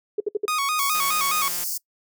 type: tone bursts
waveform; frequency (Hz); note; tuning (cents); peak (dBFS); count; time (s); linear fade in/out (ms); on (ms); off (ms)
sine; 417.3; G#4; +8; -19; 4; 0.18-0.455; 5; 23; 61
type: tone with vibrato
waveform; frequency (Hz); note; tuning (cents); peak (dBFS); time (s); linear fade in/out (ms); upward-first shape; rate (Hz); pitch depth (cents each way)
sawtooth; 1174.7; D6; 0; -18; 0.48-1.48; 0; square; 4.8; 93
type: high-pass noise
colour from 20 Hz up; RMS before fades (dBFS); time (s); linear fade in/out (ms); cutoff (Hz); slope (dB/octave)
white; -28; 0.78-1.78; 10; 4600; 96
type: click train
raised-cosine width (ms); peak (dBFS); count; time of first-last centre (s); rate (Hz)
0.2; -20; 121; 0.95-1.636; 175
effects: noise-tail reverb RT60 0.1 s tail -23 dB re dry